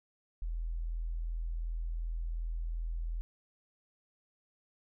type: tone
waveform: sine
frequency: 41.36 Hz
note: E1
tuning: 7 cents sharp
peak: -33 dBFS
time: 0.42-3.21 s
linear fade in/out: 0 ms
effects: none